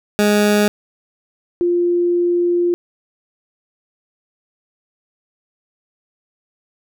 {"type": "tone pair in turn", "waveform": ["20% pulse", "sine"], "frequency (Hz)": [207.7, 349.3], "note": ["G#3", "F4"], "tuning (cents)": [0, 0], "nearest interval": "major sixth", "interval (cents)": 900, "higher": "second", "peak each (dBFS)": [-7, -13], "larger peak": "first", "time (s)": [[0.19, 0.68], [1.61, 2.74]], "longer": "second", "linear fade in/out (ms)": 0, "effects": []}